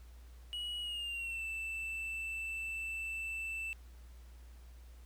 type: tone with pitch glide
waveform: triangle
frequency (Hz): 2913 to 2656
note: F#7 to E7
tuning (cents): -28 to +12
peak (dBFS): -36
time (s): 0.53-3.73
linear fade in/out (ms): 0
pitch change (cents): -160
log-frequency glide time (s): 0.81-1.44
effects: added 60 Hz sine -51 dBFS peak until 5.05 s + pink hiss -66 dBFS RMS until 5.05 s